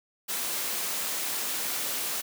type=high-pass noise; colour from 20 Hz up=white; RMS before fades=-31 dBFS; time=0.28-2.22 s; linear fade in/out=20 ms; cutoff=210 Hz; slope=12 dB/octave; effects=none